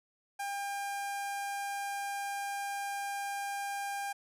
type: tone with notch filter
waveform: sawtooth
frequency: 801 Hz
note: G5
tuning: 37 cents sharp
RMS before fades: -37 dBFS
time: 0.39-4.13 s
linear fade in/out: 10 ms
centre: 3700 Hz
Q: 1.8
effects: resampled to 32000 Hz + 12-bit